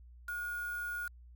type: tone with quantisation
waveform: sine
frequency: 1437 Hz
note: F6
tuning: 49 cents sharp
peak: -36 dBFS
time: 0.28-1.08 s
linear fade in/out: 5 ms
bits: 8
effects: added 60 Hz sine -52 dBFS peak until 1.35 s